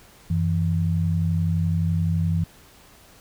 sine tone pair together, 92.5 / 164.21 Hz, F#2 / E3, 0 / -6 cents, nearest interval minor seventh, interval 994 cents, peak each -22 / -22 dBFS, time 0.3-2.44 s, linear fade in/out 5 ms, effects pink hiss -51 dBFS RMS until 3.2 s

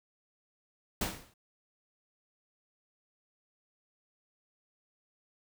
pink noise with exponential decay, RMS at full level -29 dBFS, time 1.01-1.34 s, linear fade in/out 5 ms, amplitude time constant 71 ms, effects none

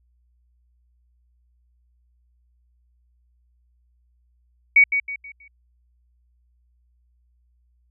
sine tone with echo, 2250 Hz, C#7, 25 cents sharp, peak -9 dBFS, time 4.76-4.84 s, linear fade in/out 5 ms, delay 160 ms, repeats 4, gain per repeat -9 dB, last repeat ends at 5.48 s, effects added 60 Hz sine -60 dBFS peak until 7.9 s

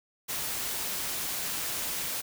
white noise, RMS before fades -33 dBFS, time 0.28-2.22 s, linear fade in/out 20 ms, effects none

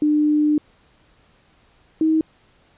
sine tone pair in turn, 300 / 316.8 Hz, D4 / D#4, +37 / +31 cents, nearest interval minor second, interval 94 cents, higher second, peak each -14 dBFS, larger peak neither, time 0.02-0.58 / 2.01-2.21 s, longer first, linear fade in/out 2 ms, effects pink hiss -57 dBFS RMS until 2.77 s + resampled to 8000 Hz

